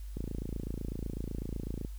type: click train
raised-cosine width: 3 ms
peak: -24 dBFS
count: 48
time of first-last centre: 0.17-1.849 s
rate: 28 Hz
effects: added 50 Hz sine -39 dBFS peak until 1.98 s + white hiss -61 dBFS RMS until 1.98 s